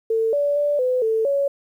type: tone with pitch steps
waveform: sine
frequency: 448.6 / 576 / 583 / 506 / 444.2 / 560 Hz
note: A4 / D5 / D5 / B4 / A4 / C#5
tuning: +34 / -34 / -13 / +42 / +16 / +18 cents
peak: -17 dBFS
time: 0.1-1.48 s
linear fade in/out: 5 ms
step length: 230 ms
effects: 9-bit